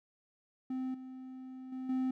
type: tone with level steps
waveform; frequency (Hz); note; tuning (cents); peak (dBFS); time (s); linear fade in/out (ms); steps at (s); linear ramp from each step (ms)
triangle; 258.9; C4; -18; -32 / -42 / -36 / -28; 0.7-2.11; 5; 0.94 / 1.72 / 1.89; 5
effects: none